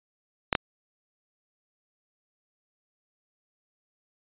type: clicks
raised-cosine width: 0.3 ms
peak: -5 dBFS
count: 2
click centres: 0.528 / 0.552 s
effects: resampled to 8000 Hz